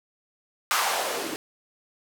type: noise with band-pass filter sweep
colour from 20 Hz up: blue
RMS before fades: -27 dBFS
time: 0.71-1.36 s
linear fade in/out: 0 ms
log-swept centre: 1200 to 290 Hz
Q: 1.9
effects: none